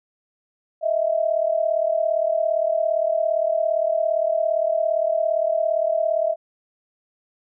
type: tone pair together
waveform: sine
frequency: 630 / 667.5 Hz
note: D#5 / E5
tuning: +21 / +22 cents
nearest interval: minor second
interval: 101 cents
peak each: -21 dBFS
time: 0.81-6.36 s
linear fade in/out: 50 ms
effects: none